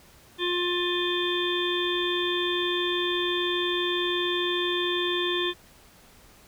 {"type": "harmonic tone", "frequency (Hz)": 353.4, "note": "F4", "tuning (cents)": 21, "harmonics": [1, 3, 5, 7, 9, 10], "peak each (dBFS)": [-27, -34, -33, -37, -33, -30], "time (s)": [0.38, 5.54], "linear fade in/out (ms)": 50, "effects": ["pink hiss -54 dBFS RMS until 6.47 s"]}